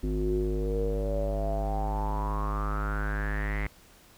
square tone with low-pass filter sweep, 51.6 Hz, G#1, 10 cents flat, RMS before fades -29 dBFS, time 0.03-3.67 s, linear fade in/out 5 ms, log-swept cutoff 310 to 2100 Hz, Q 9.1, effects pink hiss -56 dBFS RMS until 4.17 s

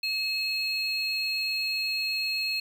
triangle tone pair together, 2576 / 4273 Hz, E7 / C8, -41 / +36 cents, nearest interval major sixth, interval 877 cents, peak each -28 dBFS, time 0.03-2.6 s, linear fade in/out 5 ms, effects 9-bit

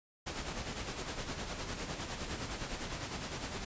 pink noise with tremolo, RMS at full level -38 dBFS, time 0.26-3.65 s, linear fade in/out 10 ms, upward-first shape sine, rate 9.8 Hz, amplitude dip 50%, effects resampled to 16000 Hz

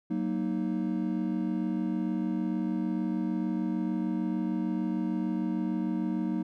triangle chord, D# minor, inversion first, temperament just, 186.68 / 233.3 / 311.1 Hz, F#3 / A#3 / D#4, +16 / +2 / 0 cents, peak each -30 dBFS, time 0.1-6.43 s, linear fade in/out 10 ms, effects none

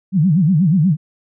sine tone with vibrato, 169.8 Hz, F3, 48 cents flat, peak -10 dBFS, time 0.12-0.97 s, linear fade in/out 50 ms, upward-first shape sine, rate 8.3 Hz, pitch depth 260 cents each way, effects none

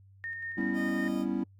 sine tone with tremolo, 1834 Hz, A#6, 29 cents flat, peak -34 dBFS, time 0.24-1.08 s, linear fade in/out 0 ms, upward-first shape square, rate 5.4 Hz, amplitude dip 30%
triangle chord, C# half-diminished seventh, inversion second, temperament equal, 196 / 246.9 / 277.2 / 329.6 Hz, G3 / B3 / C#4 / E4, 0 / 0 / 0 / 0 cents, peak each -32 dBFS, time 0.57-1.44 s, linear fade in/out 10 ms
clicks, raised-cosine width 2 ms, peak -37 dBFS, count 2, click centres 0.598 / 0.634 s
30% pulse tone, 616 Hz, D#5, 17 cents flat, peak -39 dBFS, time 0.73-1.26 s, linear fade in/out 50 ms
effects added 97 Hz sine -54 dBFS peak until 1.59 s + Opus 48 kbps

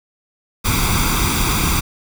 pink noise with comb filter, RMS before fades -17 dBFS, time 0.64-1.81 s, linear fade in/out 20 ms, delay 0.84 ms, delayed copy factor +0.75, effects none

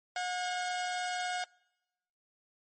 sawtooth tone pair together, 724 / 1625.3 Hz, F#5 / G#6, -38 / -38 cents, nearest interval octave + major second, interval 1400 cents, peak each -29 / -38 dBFS, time 0.16-1.44 s, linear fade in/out 2 ms, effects noise-tail reverb RT60 1.0 s tail -26 dB re dry + MP3 32 kbps

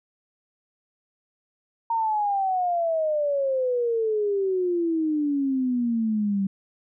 sine exponential sweep, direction down, 928 to 192.5 Hz, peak -21 dBFS, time 1.9-6.47 s, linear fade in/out 5 ms, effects none

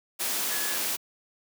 sine tone in noise, 1696 Hz, G#6, 36 cents sharp, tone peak -36 dBFS, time 0.5-0.77 s, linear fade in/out 20 ms, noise white, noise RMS -29 dBFS, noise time 0.19-0.97 s, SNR -10 dB, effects high-pass 200 Hz 12 dB/octave

